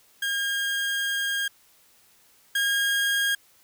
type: tone pair in turn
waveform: 30% pulse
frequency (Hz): 1618 / 1625.5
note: G#6 / G#6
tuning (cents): -46 / -38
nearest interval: unison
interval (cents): 8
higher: second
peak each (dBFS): -22 / -19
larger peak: second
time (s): 0.22-1.48 / 2.55-3.35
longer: first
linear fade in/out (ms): 5
effects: white hiss -59 dBFS RMS until 3.63 s